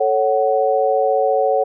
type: chord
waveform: sine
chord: F# minor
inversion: first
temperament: equal with one note detuned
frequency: 440 / 554.4 / 746.9 Hz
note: A4 / C#5 / F#5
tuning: 0 / 0 / +16 cents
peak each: -19 / -17 / -18 dBFS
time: 0-1.64 s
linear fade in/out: 10 ms
effects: none